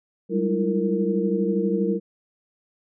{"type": "tone cluster", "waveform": "sine", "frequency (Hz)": [191.7, 204.1, 313.7, 341.8, 461.8], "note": ["G3", "G#3", "D#4", "F4", "A#4"], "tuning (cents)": [-38, -30, 14, -37, -16], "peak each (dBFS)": [-24, -28, -31, -27, -25], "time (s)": [0.29, 2], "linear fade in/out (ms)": 50, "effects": []}